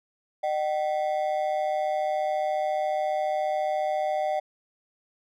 triangle ring-modulated tone, 686 Hz, F5, 31 cents flat, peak -19 dBFS, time 0.43-4.4 s, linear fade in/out 10 ms, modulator 77.2 Hz, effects none

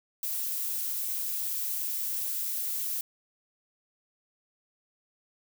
violet noise, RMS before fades -32 dBFS, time 0.23-3.01 s, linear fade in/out 2 ms, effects none

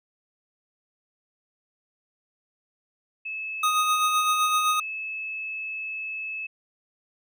sine tone, 2600 Hz, E7, 24 cents flat, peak -30 dBFS, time 3.25-6.47 s, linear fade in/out 10 ms
square tone with tremolo, 1244 Hz, D#6, 1 cent flat, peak -20 dBFS, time 3.63-4.8 s, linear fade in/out 5 ms, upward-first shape sine, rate 7.8 Hz, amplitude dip 40%
effects none

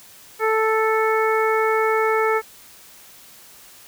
harmonic tone, 440 Hz, A4, in tune, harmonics 1 / 2 / 3 / 4 / 5, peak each -19 / -24 / -23 / -28 / -27 dBFS, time 0.39-2.42 s, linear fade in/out 50 ms, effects white hiss -46 dBFS RMS until 3.87 s

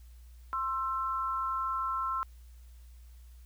sine tone pair together, 1055 / 1333.4 Hz, C6 / E6, +14 / +19 cents, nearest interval major third, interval 405 cents, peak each -33 / -32 dBFS, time 0.53-2.23 s, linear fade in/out 0 ms, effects added 60 Hz sine -49 dBFS peak until 3.45 s + white hiss -67 dBFS RMS until 3.45 s

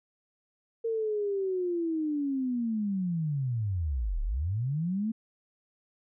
sine linear two-way sweep, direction down then up, 460 to 33.05 to 228.1 Hz, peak -27 dBFS, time 0.84-5.12 s, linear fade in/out 10 ms, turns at 4.22 s, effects none

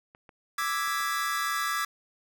clicks, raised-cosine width 0.5 ms, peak -35 dBFS, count 5, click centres 0.149 / 0.292 / 0.619 / 0.876 / 1.006 s
45% pulse chord, E dominant seventh, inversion third, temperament equal, 1174.7 / 1318.5 / 1661.2 / 1975.5 Hz, D6 / E6 / G#6 / B6, 0 / 0 / 0 / 0 cents, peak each -31 / -33 / -33 / -36 dBFS, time 0.58-1.85 s, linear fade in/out 5 ms
effects none

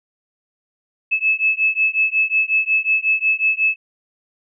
sine beating tone pair, 2600 / 2605.5 Hz, E7 / E7, -24 / -21 cents, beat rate 5.5 Hz, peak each -18 / -18 dBFS, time 1.11-3.76 s, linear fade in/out 20 ms, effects none

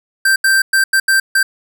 square tone bursts at uneven times, 1568 Hz, G6, in tune, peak -10 dBFS, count 6, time 0.25-0.36 / 0.44-0.62 / 0.73-0.84 / 0.93-1 / 1.08-1.2 / 1.35-1.43 s, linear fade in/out 5 ms, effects none

